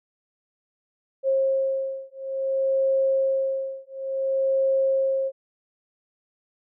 sine beating tone pair, 536 / 536.57 Hz, C5 / C5, +42 / +44 cents, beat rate 0.57 Hz, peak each -24 dBFS, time 1.23-5.32 s, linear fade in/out 50 ms, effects none

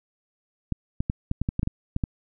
clicks, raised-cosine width 5 ms, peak -12 dBFS, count 11, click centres 0.723 / 1.005 / 1.099 / 1.314 / 1.416 / 1.489 / 1.594 / 1.631 / 1.674 / 1.964 / 2.038 s, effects none

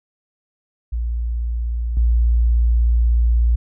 sine tone with level steps, 58.27 Hz, A#1, in tune, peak -19 / -12 dBFS, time 0.92-3.56 s, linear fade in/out 10 ms, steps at 1.97 s, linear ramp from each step 2 ms, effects none

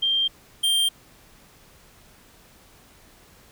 sine / square tone pair in turn, 3176 / 3176 Hz, G7 / G7, +22 / +22 cents, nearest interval unison, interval 0 cents, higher neither, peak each -19 dBFS, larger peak neither, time 0.02-0.28 / 0.63-0.89 s, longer neither, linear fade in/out 10 ms, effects pink hiss -53 dBFS RMS until 3.51 s

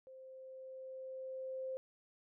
sine tone with level ramp, 523.3 Hz, C5, in tune, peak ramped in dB -52 to -38 dBFS, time 0.07-1.77 s, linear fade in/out 0 ms, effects none

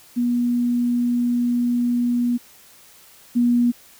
sine tone pair in turn, 241.8 / 240.9 Hz, B3 / B3, -36 / -43 cents, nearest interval unison, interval 7 cents, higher first, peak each -17 / -14 dBFS, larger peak second, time 0.16-2.38 / 3.35-3.72 s, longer first, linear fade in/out 20 ms, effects white hiss -49 dBFS RMS until 3.99 s

